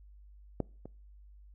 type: clicks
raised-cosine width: 2 ms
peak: -17 / -30 dBFS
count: 2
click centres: 0.603 / 0.856 s
effects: noise-tail reverb RT60 0.4 s tail -25 dB re dry + added 50 Hz sine -52 dBFS peak until 1.54 s